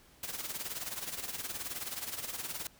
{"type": "noise with tremolo", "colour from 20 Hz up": "white", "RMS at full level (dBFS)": -37, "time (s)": [0.23, 2.67], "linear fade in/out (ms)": 2, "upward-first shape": "sine", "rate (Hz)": 19, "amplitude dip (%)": 70, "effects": ["pink hiss -61 dBFS RMS until 2.79 s"]}